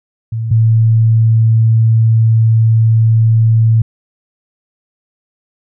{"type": "tone pair in turn", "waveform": "sine", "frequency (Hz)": [113, 112.45], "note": ["A2", "A2"], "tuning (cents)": [47, 38], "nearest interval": "unison", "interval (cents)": 9, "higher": "first", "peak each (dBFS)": [-15, -6], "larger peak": "second", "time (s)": [[0.32, 0.51], [0.51, 3.82]], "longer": "second", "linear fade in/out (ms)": 5, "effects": []}